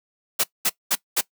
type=noise bursts; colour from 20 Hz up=white; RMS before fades=-20 dBFS; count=4; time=0.39-1.212 s; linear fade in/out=10 ms; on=48 ms; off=210 ms; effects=noise-tail reverb RT60 0.1 s tail -20 dB re dry + high-pass 200 Hz 12 dB/octave